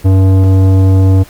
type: tone with tanh clipping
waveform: sine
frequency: 95.2 Hz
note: F#2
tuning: 50 cents sharp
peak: -6 dBFS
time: 0.04-1.24 s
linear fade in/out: 20 ms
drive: 14 dB
effects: pink hiss -38 dBFS RMS until 1.29 s + Opus 48 kbps